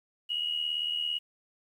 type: tone with amplitude modulation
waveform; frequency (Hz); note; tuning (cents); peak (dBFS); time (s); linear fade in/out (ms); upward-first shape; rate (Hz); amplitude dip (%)
sine; 2894; F#7; -39; -25; 0.29-1.19; 20; sine; 77.8; 65
effects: tanh soft clip ceiling -21 dBFS + 10-bit